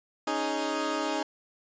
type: chord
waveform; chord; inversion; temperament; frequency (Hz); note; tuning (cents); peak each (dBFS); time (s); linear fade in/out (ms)
15% pulse; C# suspended second; none; equal; 277.2 / 311.1 / 415.3; C#4 / D#4 / G#4; 0 / 0 / 0; -27 / -24 / -28; 0.27-1.23; 5
effects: resampled to 16000 Hz